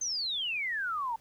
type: exponential sweep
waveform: sine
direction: down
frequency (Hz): 6360 to 880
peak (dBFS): -30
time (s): 0.01-1.16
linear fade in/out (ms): 5
effects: pink hiss -63 dBFS RMS until 1.2 s